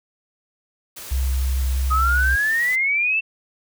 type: noise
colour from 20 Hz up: white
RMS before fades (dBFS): -36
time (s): 0.96-2.76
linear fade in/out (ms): 10
type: tone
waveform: sine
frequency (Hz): 65.41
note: C2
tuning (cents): 0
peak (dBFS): -18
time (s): 1.11-2.36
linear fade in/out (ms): 10
type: exponential sweep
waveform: sine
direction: up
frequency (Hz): 1244.5 to 2691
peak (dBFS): -17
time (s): 1.9-3.21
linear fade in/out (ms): 20
effects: none